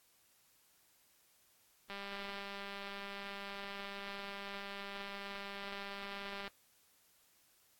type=click train; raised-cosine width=0.3 ms; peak=-29 dBFS; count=912; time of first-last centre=1.9-6.478 s; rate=199 Hz; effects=white hiss -70 dBFS RMS until 7.79 s + AAC 64 kbps